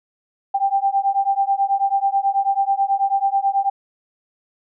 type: beating tone pair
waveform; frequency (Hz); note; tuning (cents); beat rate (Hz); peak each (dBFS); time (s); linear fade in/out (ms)
sine; 784 / 793.2; G5 / G5; 0 / +20; 9.2; -19; 0.54-3.7; 10
effects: none